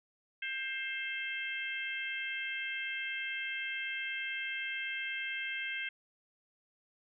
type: harmonic tone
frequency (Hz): 529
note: C5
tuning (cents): +19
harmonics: 3 / 4 / 5 / 6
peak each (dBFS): -40 / -39 / -41 / -44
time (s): 0.42-5.89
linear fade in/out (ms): 5
effects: none